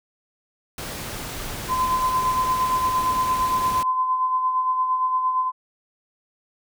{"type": "noise", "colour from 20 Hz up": "pink", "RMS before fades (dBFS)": -32, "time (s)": [0.78, 3.83], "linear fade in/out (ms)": 2}
{"type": "tone with tremolo", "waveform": "sine", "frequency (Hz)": 1025, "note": "C6", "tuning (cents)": -36, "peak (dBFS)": -17, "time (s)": [1.68, 5.52], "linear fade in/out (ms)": 50, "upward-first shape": "sine", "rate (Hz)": 8.7, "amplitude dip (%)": 45}
{"effects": []}